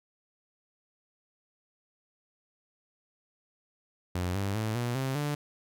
sawtooth tone with pitch steps, 89.8 / 99.07 / 109.29 / 120.56 / 133 / 146.73 Hz, F2 / G2 / A2 / B2 / C3 / D3, +49 / +19 / -11 / -41 / +29 / -1 cents, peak -25 dBFS, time 4.15-5.35 s, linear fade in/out 5 ms, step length 200 ms, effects none

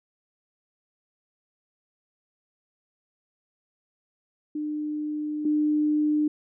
sine tone pair in turn, 301.1 / 301.1 Hz, D4 / D4, +43 / +43 cents, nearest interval unison, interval 0 cents, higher neither, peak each -27 / -20 dBFS, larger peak second, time 4.55-5.45 / 5.45-6.28 s, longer first, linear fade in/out 5 ms, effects none

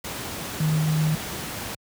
sine tone in noise, 155.5 Hz, D#3, 1 cent flat, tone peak -19 dBFS, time 0.6-1.15 s, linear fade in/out 5 ms, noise pink, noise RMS -32 dBFS, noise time 0.04-1.75 s, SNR +10 dB, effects high-pass 80 Hz 12 dB/octave

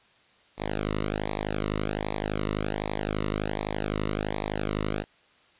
sawtooth tone with flanger, 51.8 Hz, G#1, 4 cents flat, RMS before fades -30 dBFS, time 0.57-5.05 s, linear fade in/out 50 ms, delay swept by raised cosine 0.67 to 1.25 ms, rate 1.3 Hz, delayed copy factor -0.95, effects white hiss -60 dBFS RMS until 5.59 s + resampled to 8000 Hz

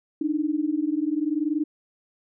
sine tone pair together, 293.7 / 314.3 Hz, D4 / D#4, 0 / +18 cents, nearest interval minor second, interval 118 cents, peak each -25 dBFS, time 0.21-1.64 s, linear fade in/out 5 ms, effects none

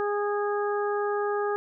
harmonic tone, 411.5 Hz, G#4, 16 cents flat, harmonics 1 / 2 / 3 / 4, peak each -26 / -32 / -33 / -37 dBFS, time 0-1.56 s, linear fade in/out 0 ms, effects none

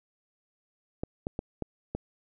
clicks, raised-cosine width 2 ms, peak -18 dBFS, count 5, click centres 1.035 / 1.269 / 1.391 / 1.623 / 1.95 s, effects none

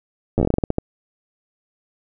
slowing click train, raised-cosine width 2 ms, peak -5 dBFS, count 13, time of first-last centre 0.38-0.784 s, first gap 9 ms, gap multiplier 1.22, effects none

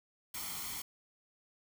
white noise with comb filter, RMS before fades -41 dBFS, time 0.34-0.82 s, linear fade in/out 5 ms, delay 0.92 ms, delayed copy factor +0.65, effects none

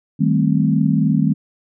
sine chord, A half-diminished seventh, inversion second, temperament equal with one note detuned, 157.37 / 196 / 220 / 261.6 Hz, Eb3 / G3 / A3 / C4, +20 / 0 / 0 / 0 cents, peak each -17 / -19 / -19 / -20 dBFS, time 0.19-1.34 s, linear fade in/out 20 ms, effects none

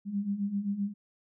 sine beating tone pair, 196 / 203.7 Hz, G3 / G#3, 0 / -33 cents, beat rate 7.7 Hz, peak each -35 / -30 dBFS, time 0.05-0.94 s, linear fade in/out 50 ms, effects none

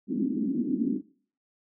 pink band-pass noise, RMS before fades -28 dBFS, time 0.07-1.02 s, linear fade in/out 50 ms, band 210 to 310 Hz, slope 48 dB/octave, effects noise-tail reverb RT60 0.5 s tail -21 dB re dry

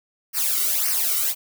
blue noise with flanger, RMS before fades -22 dBFS, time 0.33-1.35 s, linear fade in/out 50 ms, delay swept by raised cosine 0.27 to 1.21 ms, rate 1.8 Hz, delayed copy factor -0.9, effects none

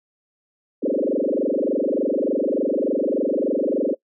sine tone with frequency modulation, 411.5 Hz, G#4, 16 cents flat, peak -18 dBFS, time 0.82-3.95 s, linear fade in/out 20 ms, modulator 23.4 Hz, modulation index 6.8, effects noise-tail reverb RT60 0.1 s tail -22 dB re dry

